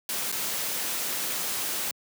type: noise with dropouts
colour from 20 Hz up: white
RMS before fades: -30 dBFS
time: 0.09-1.91 s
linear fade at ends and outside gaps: 1 ms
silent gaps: 0.317-0.325 s
effects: high-pass 150 Hz 12 dB/octave